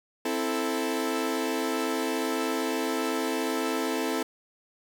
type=chord; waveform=sawtooth; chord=A minor; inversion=first; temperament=equal; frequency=261.6 / 329.6 / 440 Hz; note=C4 / E4 / A4; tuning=0 / 0 / 0 cents; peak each=-27 dBFS; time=0.25-4.23 s; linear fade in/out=5 ms; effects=none